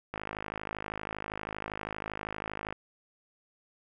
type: click train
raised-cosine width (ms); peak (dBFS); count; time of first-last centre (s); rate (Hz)
0.5; -20; 137; 0.14-2.726; 52.6
effects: none